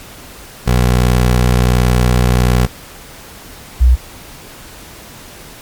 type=tone pair in turn; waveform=20% pulse / sine; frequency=61.4 / 61.79 Hz; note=B1 / B1; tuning=-9 / +2 cents; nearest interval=unison; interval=11 cents; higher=second; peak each=-4 dBFS; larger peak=neither; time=0.66-2.67 / 3.8-3.96 s; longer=first; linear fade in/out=20 ms; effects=pink hiss -35 dBFS RMS until 5.61 s + MP3 96 kbps